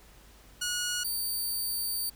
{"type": "tone pair in turn", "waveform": "10% pulse", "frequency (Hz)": [1450, 4603], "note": ["F#6", "D8"], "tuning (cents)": [-35, -36], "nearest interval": "octave + minor sixth", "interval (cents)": 1999, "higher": "second", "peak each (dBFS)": [-21, -23], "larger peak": "first", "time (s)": [[0.61, 1.04], [1.04, 2.1]], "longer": "second", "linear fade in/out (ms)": 10, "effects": ["added 50 Hz sine -55 dBFS peak until 2.15 s", "pink hiss -57 dBFS RMS until 2.15 s"]}